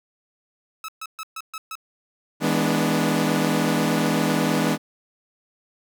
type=tone bursts; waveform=sawtooth; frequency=1296 Hz; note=E6; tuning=30 cents flat; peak=-27 dBFS; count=6; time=0.84-1.754 s; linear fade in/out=2 ms; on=44 ms; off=130 ms
type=chord; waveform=sawtooth; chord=E dominant seventh; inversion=none; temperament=equal with one note detuned; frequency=161.89 / 207.7 / 246.9 / 293.7 Hz; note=E3 / G#3 / B3 / D4; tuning=-31 / 0 / 0 / 0 cents; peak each=-21 dBFS; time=2.4-4.78 s; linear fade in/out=50 ms
effects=none